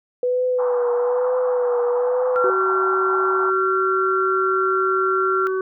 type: tone with vibrato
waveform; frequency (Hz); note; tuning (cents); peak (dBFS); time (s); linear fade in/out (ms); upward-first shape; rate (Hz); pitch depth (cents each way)
sine; 493.9; B4; 0; -17; 0.23-2.5; 2; triangle; 1.1; 41
type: band-pass noise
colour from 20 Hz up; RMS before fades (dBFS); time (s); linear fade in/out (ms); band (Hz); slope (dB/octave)
pink; -31; 0.58-3.51; 20; 740 to 1300; 48
type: tone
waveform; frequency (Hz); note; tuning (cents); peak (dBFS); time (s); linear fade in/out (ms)
sine; 1371; F6; -32; -19; 2.36-5.47; 0
type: harmonic tone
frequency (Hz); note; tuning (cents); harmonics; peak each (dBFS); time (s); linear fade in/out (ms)
377.9; F#4; +37; 1 / 3 / 4; -20 / -30 / -32; 2.44-5.61; 2
effects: none